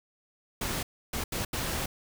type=noise bursts at uneven times; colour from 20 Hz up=pink; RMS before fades=-32 dBFS; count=4; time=0.61-0.83 / 1.13-1.24 / 1.32-1.45 / 1.53-1.86 s; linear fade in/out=5 ms; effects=none